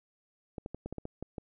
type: clicks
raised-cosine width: 2 ms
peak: -25 dBFS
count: 9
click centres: 0.582 / 0.661 / 0.746 / 0.86 / 0.926 / 0.983 / 1.054 / 1.226 / 1.382 s
effects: none